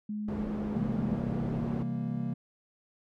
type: tone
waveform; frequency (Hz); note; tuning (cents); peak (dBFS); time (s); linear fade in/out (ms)
sine; 210.4; G#3; +23; -32; 0.09-1.15; 5
type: low-pass noise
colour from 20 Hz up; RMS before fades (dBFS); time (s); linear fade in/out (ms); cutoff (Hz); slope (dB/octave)
white; -38; 0.28-1.83; 5; 410; 12
type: chord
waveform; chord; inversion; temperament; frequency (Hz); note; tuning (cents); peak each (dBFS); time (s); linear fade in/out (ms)
triangle; C dominant seventh; none; equal with one note detuned; 130.81 / 164.81 / 196.91 / 233.1; C3 / E3 / G3 / Bb3; 0 / 0 / +8 / 0; -34 / -35 / -36 / -32; 0.74-2.34; 10
effects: none